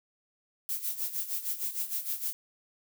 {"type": "noise with tremolo", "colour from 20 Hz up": "violet", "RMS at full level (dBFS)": -31, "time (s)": [0.69, 2.33], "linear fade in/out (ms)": 0, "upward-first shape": "sine", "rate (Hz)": 6.5, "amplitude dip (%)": 75, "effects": []}